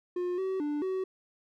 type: tone with pitch steps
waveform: triangle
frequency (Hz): 357.1 / 379.8 / 294.8 / 376.8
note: F4 / F#4 / D4 / F#4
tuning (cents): +39 / +45 / +7 / +32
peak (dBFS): -27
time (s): 0.16-1.04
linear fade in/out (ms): 5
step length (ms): 220
effects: none